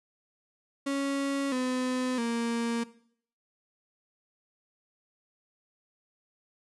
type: tone with pitch steps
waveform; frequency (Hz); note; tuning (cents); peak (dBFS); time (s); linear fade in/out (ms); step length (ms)
35% pulse; 277.2 / 254.2 / 233.1; C#4 / C4 / A#3; 0 / -50 / 0; -26; 0.86-2.84; 10; 660
effects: noise-tail reverb RT60 0.6 s tail -18 dB re dry + resampled to 24000 Hz